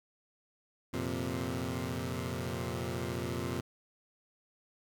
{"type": "chord", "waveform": "15% pulse", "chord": "F suspended fourth", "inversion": "none", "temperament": "equal", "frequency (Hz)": [87.31, 116.54, 130.81], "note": ["F2", "Bb2", "C3"], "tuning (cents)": [0, 0, 0], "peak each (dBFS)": -32, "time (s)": [0.93, 3.61], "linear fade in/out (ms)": 10, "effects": []}